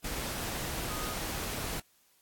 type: tone in noise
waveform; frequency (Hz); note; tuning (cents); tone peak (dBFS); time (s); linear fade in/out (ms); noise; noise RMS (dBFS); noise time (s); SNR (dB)
sine; 1244.5; D#6; 0; -41; 0.89-1.14; 5; pink; -36; 0.04-1.8; -8
effects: white hiss -67 dBFS RMS until 2.21 s + AAC 64 kbps